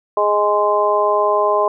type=harmonic tone; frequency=207.7 Hz; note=G#3; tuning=in tune; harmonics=2 / 3 / 4 / 5; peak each=-19 / -17 / -22 / -17 dBFS; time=0.17-1.68 s; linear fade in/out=2 ms; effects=none